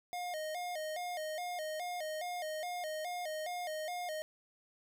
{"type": "tone with vibrato", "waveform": "square", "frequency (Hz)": 665, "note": "E5", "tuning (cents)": 15, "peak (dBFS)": -38, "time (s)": [0.13, 4.22], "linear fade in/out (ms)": 0, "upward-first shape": "square", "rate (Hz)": 2.4, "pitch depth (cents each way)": 120, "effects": []}